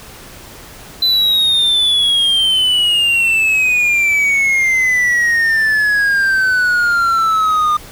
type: exponential sweep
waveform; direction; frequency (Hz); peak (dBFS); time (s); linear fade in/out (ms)
triangle; down; 4029 to 1208; -9; 1.02-7.77; 5
effects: pink hiss -36 dBFS RMS until 7.91 s